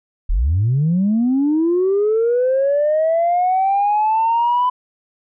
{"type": "linear sweep", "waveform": "sine", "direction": "up", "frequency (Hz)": [32.23, 1004], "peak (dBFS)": -12, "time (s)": [0.29, 4.7], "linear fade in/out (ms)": 10, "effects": ["tanh soft clip ceiling -10 dBFS"]}